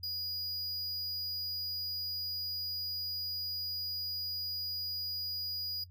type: tone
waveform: square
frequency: 4900 Hz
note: D#8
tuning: 27 cents flat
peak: -36 dBFS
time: 0.03-5.84 s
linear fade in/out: 5 ms
effects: noise-tail reverb RT60 0.1 s tail -20 dB re dry + added 89 Hz sine -51 dBFS peak until 5.9 s